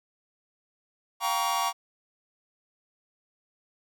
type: chord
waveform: 45% pulse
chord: G half-diminished seventh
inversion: third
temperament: just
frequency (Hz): 705.6 / 784 / 940.8 / 1128.9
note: F5 / G5 / Bb5 / Db6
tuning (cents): +18 / 0 / +16 / +31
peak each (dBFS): -33 / -33 / -30 / -29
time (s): 1.2-1.73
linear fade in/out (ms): 50
effects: none